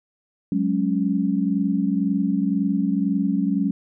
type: chord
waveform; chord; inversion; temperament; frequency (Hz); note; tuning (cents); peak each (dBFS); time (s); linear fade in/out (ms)
sine; F# suspended second; none; equal with one note detuned; 185.75 / 207.7 / 277.2; F#3 / G#3 / C#4; +7 / 0 / 0; -23; 0.52-3.71; 2
effects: none